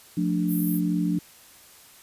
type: chord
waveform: sine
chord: D minor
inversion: first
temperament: just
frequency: 176.2 / 220.2 / 293.7 Hz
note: F3 / A3 / D4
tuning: +16 / +2 / 0 cents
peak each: -24 / -30 / -26 dBFS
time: 0.17-1.19 s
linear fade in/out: 5 ms
type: high-pass noise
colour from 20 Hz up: white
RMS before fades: -30 dBFS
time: 0.47-0.81 s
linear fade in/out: 50 ms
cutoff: 11000 Hz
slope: 48 dB/octave
effects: white hiss -51 dBFS RMS until 2.02 s + resampled to 32000 Hz